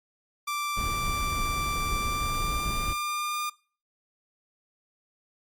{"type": "tone with pitch glide", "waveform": "sawtooth", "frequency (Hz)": [1174.7, 1205.6], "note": ["D6", "D6"], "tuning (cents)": [0, 45], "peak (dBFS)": -25, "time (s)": [0.47, 3.5], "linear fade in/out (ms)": 10, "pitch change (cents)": 45, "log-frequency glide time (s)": [1.96, 3.38]}
{"type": "noise", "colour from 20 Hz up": "brown", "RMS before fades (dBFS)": -32, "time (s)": [0.76, 2.94], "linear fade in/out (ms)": 20}
{"effects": ["noise-tail reverb RT60 0.4 s tail -21 dB re dry", "Opus 48 kbps"]}